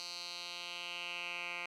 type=tone with band-pass filter sweep; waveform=10% pulse; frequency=174.61 Hz; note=F3; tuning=in tune; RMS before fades=-43 dBFS; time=0-1.66 s; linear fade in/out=0 ms; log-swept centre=4600 to 2200 Hz; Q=3.2; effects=none